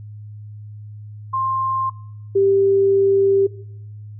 sine tone pair in turn, 1056 / 392.7 Hz, C6 / G4, +16 / +3 cents, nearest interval octave + perfect fourth, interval 1713 cents, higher first, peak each -18 / -12 dBFS, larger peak second, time 1.33-1.9 / 2.35-3.47 s, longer second, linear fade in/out 10 ms, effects noise-tail reverb RT60 0.8 s tail -20 dB re dry + added 105 Hz sine -33 dBFS peak until 4.19 s

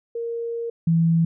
sine tone pair in turn, 465.5 / 165.44 Hz, A#4 / E3, -2 / +7 cents, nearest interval octave + tritone, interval 1791 cents, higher first, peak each -25 / -15 dBFS, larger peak second, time 0.15-0.7 / 0.87-1.25 s, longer first, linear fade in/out 5 ms, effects none

